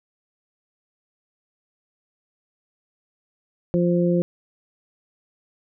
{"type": "harmonic tone", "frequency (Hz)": 174.61, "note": "F3", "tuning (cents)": 0, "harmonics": [1, 2, 3], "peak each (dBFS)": [-19, -22, -24], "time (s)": [3.74, 4.22], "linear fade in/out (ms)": 0, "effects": []}